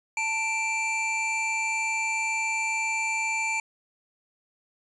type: tone pair together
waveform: square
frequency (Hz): 886.3 / 2349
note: A5 / D7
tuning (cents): +12 / 0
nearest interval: octave + perfect fourth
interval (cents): 1688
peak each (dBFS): -32 / -27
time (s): 0.17-3.6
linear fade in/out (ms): 2
effects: resampled to 22050 Hz